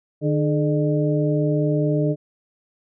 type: harmonic tone with a mistuned harmonic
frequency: 150.8 Hz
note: D3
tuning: 46 cents sharp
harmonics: 1 / 2 / 3 / 4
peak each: -20 / -23 / -25 / -26 dBFS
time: 0.21-2.16 s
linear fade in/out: 50 ms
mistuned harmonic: 3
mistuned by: -100 cents
effects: none